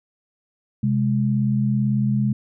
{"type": "tone pair together", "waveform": "sine", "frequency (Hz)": [129.68, 207.7], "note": ["C3", "G#3"], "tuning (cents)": [-15, 0], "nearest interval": "minor sixth", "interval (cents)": 815, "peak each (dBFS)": -20, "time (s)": [0.83, 2.33], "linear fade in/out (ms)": 5, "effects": []}